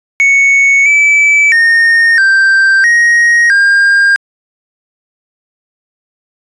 triangle tone with pitch steps, 2217 / 2306 / 1839 / 1569 / 1880 / 1606 Hz, C#7 / D7 / A#6 / G6 / A#6 / G6, 0 / -32 / -24 / +1 / +14 / +41 cents, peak -3 dBFS, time 0.2-4.16 s, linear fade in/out 0 ms, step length 660 ms, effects resampled to 22050 Hz

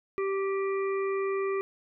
harmonic tone with a mistuned harmonic, 390 Hz, G4, 9 cents flat, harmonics 1 / 3 / 5 / 6, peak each -27 / -36 / -42 / -43 dBFS, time 0.18-1.61 s, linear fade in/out 0 ms, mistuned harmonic 6, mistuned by +32 cents, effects none

